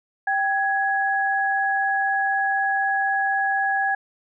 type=tone pair together; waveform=sine; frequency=784 / 1668 Hz; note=G5 / G#6; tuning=0 / +7 cents; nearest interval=octave + minor second; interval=1307 cents; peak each=-22 dBFS; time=0.27-3.95 s; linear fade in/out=5 ms; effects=none